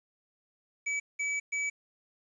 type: tone bursts at uneven times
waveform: square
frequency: 2290 Hz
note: D7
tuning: 44 cents flat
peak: -30 dBFS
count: 3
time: 0.86-1 / 1.19-1.4 / 1.52-1.7 s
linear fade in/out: 10 ms
effects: resampled to 22050 Hz + 10-bit